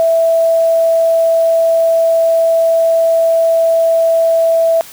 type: tone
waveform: sine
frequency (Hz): 659.3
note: E5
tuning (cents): 0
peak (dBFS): -8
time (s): 0-4.81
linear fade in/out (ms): 0
effects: white hiss -35 dBFS RMS until 4.92 s